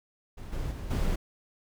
brown noise with level steps, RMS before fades -40 / -33 / -37 / -27 dBFS, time 0.37-1.16 s, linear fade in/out 10 ms, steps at 0.52 / 0.71 / 0.9 s, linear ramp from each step 10 ms, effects none

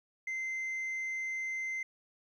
sine tone, 2075 Hz, C7, 15 cents flat, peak -31 dBFS, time 0.27-1.83 s, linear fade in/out 5 ms, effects tanh soft clip ceiling -33 dBFS + 12-bit

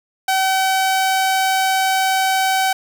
sawtooth tone, 763 Hz, G5, 47 cents flat, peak -11 dBFS, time 0.28-2.73 s, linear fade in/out 5 ms, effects none

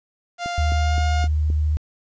sawtooth tone with pitch glide, 698.5 to 711.9 Hz, F5 to F5, 0 to +33 cents, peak -21 dBFS, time 0.38-1.28 s, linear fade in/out 50 ms, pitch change +33 cents, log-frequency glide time 0.66-1.01 s
click train, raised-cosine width 3 ms, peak -20 dBFS, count 5, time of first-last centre 0.46-1.502 s, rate 3.84 Hz
sine tone with vibrato, 76.1 Hz, D#2, 38 cents flat, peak -17 dBFS, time 0.58-1.77 s, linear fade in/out 0 ms, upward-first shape sine, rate 15 Hz, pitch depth 15 cents each way
effects resampled to 16000 Hz + 9-bit

